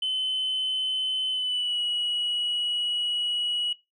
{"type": "tone with pitch glide", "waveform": "sine", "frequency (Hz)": [3045, 2919], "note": ["F#7", "F#7"], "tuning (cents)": [49, -24], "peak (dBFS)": -23, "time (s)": [0.02, 3.73], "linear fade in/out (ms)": 5, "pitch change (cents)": -73, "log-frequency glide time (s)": [1.3, 1.79], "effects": ["noise-tail reverb RT60 0.2 s tail -20 dB re dry", "tanh soft clip ceiling -22 dBFS"]}